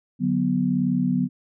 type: chord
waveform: sine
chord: B minor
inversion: first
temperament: equal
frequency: 146.83 / 185 / 246.9 Hz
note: D3 / F#3 / B3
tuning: 0 / 0 / 0 cents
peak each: -27 / -23 / -22 dBFS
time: 0.19-1.29 s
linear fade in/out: 50 ms
effects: none